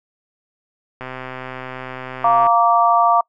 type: click train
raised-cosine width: 0.5 ms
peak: -15 dBFS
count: 189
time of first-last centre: 1.01-2.467 s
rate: 129 Hz
type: harmonic tone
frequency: 232.6 Hz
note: A#3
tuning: 4 cents flat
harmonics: 3 / 4 / 5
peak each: -15 / -17 / -15 dBFS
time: 2.24-3.21 s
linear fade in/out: 5 ms
effects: noise-tail reverb RT60 0.1 s tail -26 dB re dry